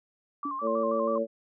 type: tone with vibrato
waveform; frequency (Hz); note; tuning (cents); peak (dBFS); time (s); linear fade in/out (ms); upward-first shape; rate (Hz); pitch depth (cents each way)
sine; 1108.7; C#6; 0; -31; 0.43-1.18; 2; square; 6.2; 76
type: tone with exponential decay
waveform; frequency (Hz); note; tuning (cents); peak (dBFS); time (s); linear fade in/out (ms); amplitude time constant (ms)
sine; 286.6; D4; -42; -30; 0.45-0.66; 5; 45
type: harmonic tone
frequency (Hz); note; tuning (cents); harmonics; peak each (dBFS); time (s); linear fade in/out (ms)
112.9; A2; +45; 2 / 3 / 4 / 5; -33 / -36 / -32 / -27; 0.61-1.27; 50
effects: none